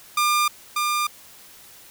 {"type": "tone with echo", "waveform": "sawtooth", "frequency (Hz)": 1200, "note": "D6", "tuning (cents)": 37, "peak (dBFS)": -14, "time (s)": [0.17, 0.48], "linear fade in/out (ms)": 5, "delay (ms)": 590, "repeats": 1, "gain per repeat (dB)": -3, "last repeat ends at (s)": 1.07, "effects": ["white hiss -47 dBFS RMS until 1.9 s"]}